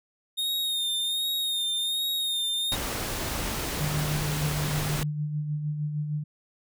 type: tone with vibrato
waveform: 45% pulse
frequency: 3686 Hz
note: A#7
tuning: 20 cents flat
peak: -25 dBFS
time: 0.37-2.76 s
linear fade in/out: 20 ms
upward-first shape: sine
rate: 1.3 Hz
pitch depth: 42 cents each way
type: noise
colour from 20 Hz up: pink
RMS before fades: -31 dBFS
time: 2.72-5.03 s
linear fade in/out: 0 ms
type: tone with tremolo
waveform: sine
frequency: 149.8 Hz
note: D3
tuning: 35 cents sharp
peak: -25 dBFS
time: 3.8-6.24 s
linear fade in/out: 10 ms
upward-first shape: sine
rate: 6.5 Hz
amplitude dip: 45%
effects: none